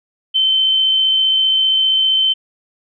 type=tone with amplitude modulation; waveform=sine; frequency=3084 Hz; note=G7; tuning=29 cents flat; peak=-10 dBFS; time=0.34-2.34 s; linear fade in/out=20 ms; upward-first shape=sine; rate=55.2 Hz; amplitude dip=25%; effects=none